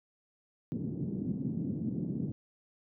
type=band-pass noise; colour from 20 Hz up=pink; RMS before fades=-35 dBFS; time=0.72-2.32 s; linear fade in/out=0 ms; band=140 to 280 Hz; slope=24 dB/octave; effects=none